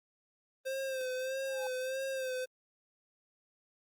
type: tone with vibrato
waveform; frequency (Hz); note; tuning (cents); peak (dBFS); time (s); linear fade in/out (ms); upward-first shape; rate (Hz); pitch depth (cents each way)
square; 523.3; C5; 0; -35; 0.65-2.46; 20; sine; 1.6; 47
type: tone with exponential growth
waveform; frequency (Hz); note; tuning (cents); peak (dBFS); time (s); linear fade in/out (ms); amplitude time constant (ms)
triangle; 830.6; G#5; 0; -36; 1.37-1.67; 2; 64
effects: Opus 24 kbps